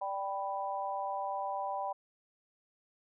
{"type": "chord", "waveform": "sine", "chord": "G major", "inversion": "second", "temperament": "equal", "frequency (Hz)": [587.3, 784, 987.8], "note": ["D5", "G5", "B5"], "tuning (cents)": [0, 0, 0], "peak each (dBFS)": [-40, -36, -38], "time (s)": [0.01, 1.93], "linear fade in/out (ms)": 10, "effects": []}